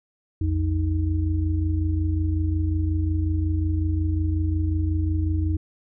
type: tone cluster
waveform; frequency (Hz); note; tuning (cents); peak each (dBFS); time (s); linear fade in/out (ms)
sine; 60.3 / 85.8 / 312.7; B1 / F2 / D#4; -41 / -30 / +9; -29 / -21 / -29; 0.41-5.57; 5
effects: none